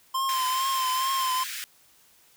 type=tone with vibrato; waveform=square; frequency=1046.5 Hz; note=C6; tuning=in tune; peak=-25 dBFS; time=0.14-1.44 s; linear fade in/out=10 ms; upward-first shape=triangle; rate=2.3 Hz; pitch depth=51 cents each way
type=high-pass noise; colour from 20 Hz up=pink; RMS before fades=-35 dBFS; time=0.29-1.64 s; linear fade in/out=0 ms; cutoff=1500 Hz; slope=48 dB/octave
effects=white hiss -59 dBFS RMS until 2.36 s